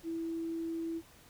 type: tone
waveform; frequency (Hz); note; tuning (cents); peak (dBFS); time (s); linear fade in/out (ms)
sine; 329.6; E4; 0; -34; 0.03-1.02; 50
effects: pink hiss -59 dBFS RMS until 1.29 s